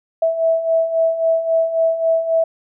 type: beating tone pair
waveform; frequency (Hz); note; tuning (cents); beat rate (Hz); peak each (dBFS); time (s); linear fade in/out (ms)
sine; 652 / 655.7; E5 / E5; -19 / -9; 3.7; -21 / -15; 0.22-2.44; 5
effects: none